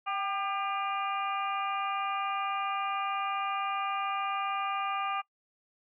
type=harmonic tone with a mistuned harmonic; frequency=400.4 Hz; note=G4; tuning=37 cents sharp; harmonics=2 / 3 / 4 / 5 / 6 / 7; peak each=-34 / -32 / -46 / -48 / -40 / -42 dBFS; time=0.06-5.22 s; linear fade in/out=20 ms; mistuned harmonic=2; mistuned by=-42 cents; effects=noise-tail reverb RT60 0.1 s tail -23 dB re dry